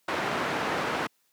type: low-pass noise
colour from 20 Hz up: white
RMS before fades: -29 dBFS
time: 0.08-1.07 s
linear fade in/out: 5 ms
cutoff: 1500 Hz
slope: 12 dB/octave
effects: white hiss -70 dBFS RMS until 1.32 s + high-pass 150 Hz 12 dB/octave